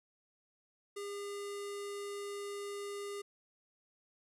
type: tone with low-pass filter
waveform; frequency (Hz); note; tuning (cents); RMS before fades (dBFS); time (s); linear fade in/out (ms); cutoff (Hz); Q
square; 404.7; G#4; -45; -42; 0.96-3.22; 10; 10000; 1.7
effects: 12-bit